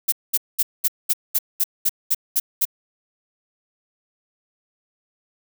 violet noise bursts, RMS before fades -18 dBFS, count 11, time 0.08-2.653 s, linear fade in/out 10 ms, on 43 ms, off 210 ms, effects none

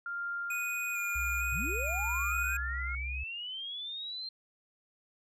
sine tone with tremolo, 1396.9 Hz, F6, in tune, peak -33 dBFS, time 0.06-2.95 s, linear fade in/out 2 ms, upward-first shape sine, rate 1 Hz, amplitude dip 45%
square tone with vibrato, 2455 Hz, D#7, 24 cents flat, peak -34 dBFS, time 0.5-2.57 s, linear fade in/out 5 ms, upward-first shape square, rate 1.1 Hz, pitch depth 19 cents each way
sine tone, 65.41 Hz, C2, in tune, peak -35 dBFS, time 1.15-3.24 s, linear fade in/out 10 ms
sine linear sweep, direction up, 88.4 to 4186 Hz, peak -37 dBFS, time 1.52-4.29 s, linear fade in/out 5 ms
effects none

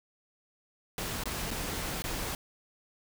pink noise with dropouts, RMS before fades -35 dBFS, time 0.98-2.35 s, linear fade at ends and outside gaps 1 ms, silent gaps 1.237-1.256 / 1.507-1.512 / 2.021-2.04 s, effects none

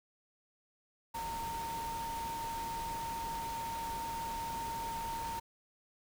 sine tone in noise, 917 Hz, A#5, 29 cents flat, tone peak -37 dBFS, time 1.14-5.4 s, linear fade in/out 10 ms, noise pink, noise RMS -45 dBFS, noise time 1.14-5.4 s, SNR +5 dB, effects none

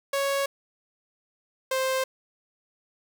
sawtooth tone pair in turn, 554.4 / 524.4 Hz, C#5 / C5, 0 / +4 cents, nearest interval minor second, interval 96 cents, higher first, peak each -20 dBFS, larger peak neither, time 0.13-0.46 / 1.71-2.04 s, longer neither, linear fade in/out 5 ms, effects none

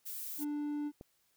violet noise, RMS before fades -42 dBFS, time 0.05-0.45 s, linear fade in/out 20 ms
triangle tone, 294.3 Hz, D4, 4 cents sharp, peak -32 dBFS, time 0.38-0.92 s, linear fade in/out 50 ms
click, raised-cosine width 2 ms, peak -34 dBFS, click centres 1.011 s
effects white hiss -74 dBFS RMS until 1.36 s

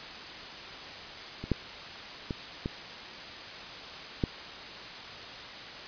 clicks, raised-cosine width 3 ms, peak -24 / -12 / -19 / -18 / -13 dBFS, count 5, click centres 1.44 / 1.517 / 2.308 / 2.659 / 4.238 s, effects white hiss -42 dBFS RMS until 5.87 s + resampled to 11025 Hz

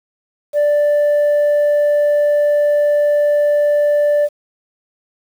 sine tone, 587.3 Hz, D5, in tune, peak -8 dBFS, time 0.53-4.29 s, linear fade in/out 50 ms, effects tanh soft clip ceiling -10 dBFS + 7-bit

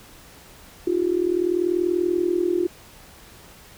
sine tone with amplitude modulation, 352.8 Hz, F4, 18 cents sharp, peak -15 dBFS, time 0.87-2.67 s, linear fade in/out 5 ms, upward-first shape sine, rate 40.4 Hz, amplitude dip 85%, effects pink hiss -47 dBFS RMS until 3.77 s

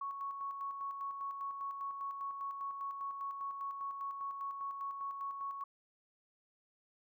sine tone with tremolo, 1108.7 Hz, C#6, in tune, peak -37 dBFS, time 0.01-5.64 s, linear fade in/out 5 ms, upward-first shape square, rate 5 Hz, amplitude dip 40%, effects none

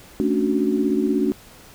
sine chord, D major seventh, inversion second, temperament equal, 220 / 277.2 / 293.7 / 370 Hz, A3 / C#4 / D4 / F#4, 0 / 0 / 0 / 0 cents, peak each -23 dBFS, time 0.2-1.32 s, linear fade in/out 0 ms, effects pink hiss -46 dBFS RMS until 1.74 s

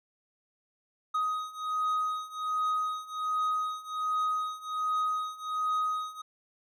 triangle beating tone pair, 1253 / 1254.3 Hz, D#6 / D#6, +12 / +14 cents, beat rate 1.3 Hz, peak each -31 / -29 dBFS, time 1.14-6.22 s, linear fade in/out 10 ms, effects none

